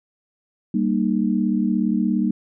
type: chord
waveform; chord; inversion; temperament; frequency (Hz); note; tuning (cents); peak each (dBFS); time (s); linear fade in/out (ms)
sine; Eb major; first; equal with one note detuned; 196 / 233.1 / 306; G3 / Bb3 / Eb4; 0 / 0 / -29; -21 / -21 / -24; 0.74-2.31; 5
effects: none